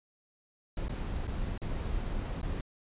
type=noise with dropouts; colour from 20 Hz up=brown; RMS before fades=-34 dBFS; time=0.77-2.61 s; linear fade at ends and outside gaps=2 ms; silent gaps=0.883-0.894 / 1.271-1.277 / 1.578-1.617 / 2.415-2.429 s; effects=resampled to 8000 Hz